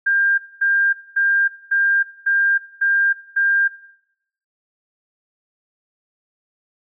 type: tone bursts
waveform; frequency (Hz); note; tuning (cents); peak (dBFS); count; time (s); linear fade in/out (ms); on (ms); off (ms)
sine; 1598; G6; +33; -14; 7; 0.06-3.68; 10; 320; 230
effects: noise-tail reverb RT60 0.8 s tail -17 dB re dry